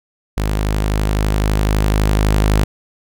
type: tone with level ramp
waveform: sawtooth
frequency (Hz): 51.91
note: G#1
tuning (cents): 0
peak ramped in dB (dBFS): -12 to -7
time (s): 0.37-2.64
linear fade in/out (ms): 5
effects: none